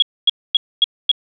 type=tone bursts; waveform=sine; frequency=3322 Hz; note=G#7; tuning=in tune; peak=-8 dBFS; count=5; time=0-1.115 s; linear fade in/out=2 ms; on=23 ms; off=250 ms; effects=none